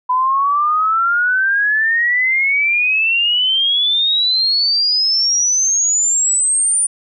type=exponential sweep; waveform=sine; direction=up; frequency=996 to 9397 Hz; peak=-12 dBFS; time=0.09-6.87 s; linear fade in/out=10 ms; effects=none